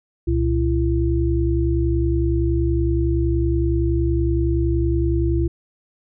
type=tone cluster; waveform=sine; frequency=67.1 / 117.8 / 337.6 Hz; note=C2 / A#2 / E4; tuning=+44 / +19 / +41 cents; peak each=-19 / -23 / -21 dBFS; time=0.27-5.48 s; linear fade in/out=10 ms; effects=none